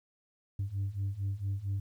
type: beating tone pair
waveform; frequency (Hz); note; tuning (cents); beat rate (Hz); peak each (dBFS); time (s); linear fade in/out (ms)
sine; 96.2 / 100.6; G2 / G2; -32 / +45; 4.4; -34 / -32; 0.59-1.8; 5
effects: tanh soft clip ceiling -28 dBFS + 11-bit